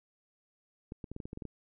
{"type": "clicks", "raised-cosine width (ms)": 3, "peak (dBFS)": -28, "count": 10, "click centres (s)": [0.921, 1.042, 1.116, 1.164, 1.202, 1.255, 1.331, 1.374, 1.422, 1.453], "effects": []}